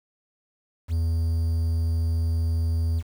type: tone with quantisation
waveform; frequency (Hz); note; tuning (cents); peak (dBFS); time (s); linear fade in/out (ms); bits
triangle; 82.41; E2; 0; -19; 0.88-3.03; 50; 8
effects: none